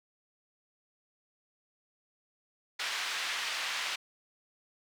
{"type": "band-pass noise", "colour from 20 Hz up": "pink", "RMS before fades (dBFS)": -35, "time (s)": [2.79, 3.96], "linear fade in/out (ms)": 10, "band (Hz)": [1600, 4500], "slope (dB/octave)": 12, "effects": []}